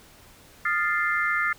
sine chord, F dominant seventh, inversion third, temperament equal with one note detuned, 1229.5 / 1396.9 / 1760 / 2093 Hz, Eb6 / F6 / A6 / C7, -21 / 0 / 0 / 0 cents, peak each -29 / -27 / -27 / -27 dBFS, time 0.65-1.53 s, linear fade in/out 5 ms, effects pink hiss -52 dBFS RMS until 1.58 s

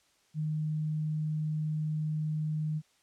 sine tone, 154.2 Hz, D#3, 15 cents flat, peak -29 dBFS, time 0.34-2.82 s, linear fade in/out 50 ms, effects white hiss -68 dBFS RMS until 3.02 s + low-pass 8000 Hz 12 dB/octave

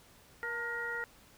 harmonic tone with a mistuned harmonic, 472.7 Hz, A#4, 24 cents sharp, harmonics 1 / 2 / 3 / 4, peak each -43 / -45 / -38 / -38 dBFS, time 0.43-1.04 s, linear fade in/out 0 ms, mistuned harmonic 2, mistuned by -76 cents, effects pink hiss -60 dBFS RMS until 1.37 s

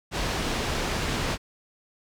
pink low-pass noise, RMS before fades -28 dBFS, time 0.11-1.38 s, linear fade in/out 50 ms, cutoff 5800 Hz, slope 12 dB/octave, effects none

